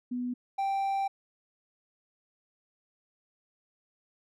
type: tone pair in turn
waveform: sine / triangle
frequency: 246.9 / 783.9 Hz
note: B3 / G5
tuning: 0 / 0 cents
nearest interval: octave + minor sixth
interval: 2000 cents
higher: second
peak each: -30 / -25 dBFS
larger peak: second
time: 0.11-0.34 / 0.58-1.08 s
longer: second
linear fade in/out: 10 ms
effects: none